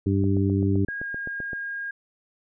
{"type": "harmonic tone", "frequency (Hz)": 98, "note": "G2", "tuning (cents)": 0, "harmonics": [1, 2, 3, 4], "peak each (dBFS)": [-22, -26, -25, -29], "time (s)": [0.06, 0.85], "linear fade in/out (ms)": 5}
{"type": "click train", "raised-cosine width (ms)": 2, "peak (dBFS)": -23, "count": 11, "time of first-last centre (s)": [0.24, 1.532], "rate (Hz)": 7.74}
{"type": "tone with pitch glide", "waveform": "sine", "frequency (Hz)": [1634, 1623.7], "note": ["G#6", "G#6"], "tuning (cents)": [-29, -40], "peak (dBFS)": -29, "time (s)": [0.88, 1.91], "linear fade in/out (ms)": 5, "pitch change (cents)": -11, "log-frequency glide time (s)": [1.02, 1.07]}
{"effects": []}